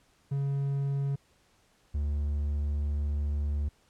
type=tone pair in turn; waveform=triangle; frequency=139.1 / 72.86 Hz; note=C#3 / D2; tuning=+6 / -13 cents; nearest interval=major seventh; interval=1119 cents; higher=first; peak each=-25 dBFS; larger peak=neither; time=0.31-1.16 / 1.94-3.69 s; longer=second; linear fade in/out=10 ms; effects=pink hiss -66 dBFS RMS until 3.89 s + low-pass 10000 Hz 12 dB/octave